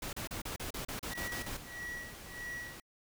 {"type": "noise bursts", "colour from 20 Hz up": "pink", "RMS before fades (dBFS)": -40, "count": 11, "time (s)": [0.02, 1.57], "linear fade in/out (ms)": 5, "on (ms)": 110, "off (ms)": 34}
{"type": "tone with tremolo", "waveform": "triangle", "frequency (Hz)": 1928, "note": "B6", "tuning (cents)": -42, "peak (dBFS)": -37, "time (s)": [1.11, 2.84], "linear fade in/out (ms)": 5, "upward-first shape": "sine", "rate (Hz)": 1.6, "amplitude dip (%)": 100}
{"type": "noise", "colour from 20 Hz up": "pink", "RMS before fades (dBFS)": -49, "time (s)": [1.15, 2.8], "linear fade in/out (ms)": 2}
{"effects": []}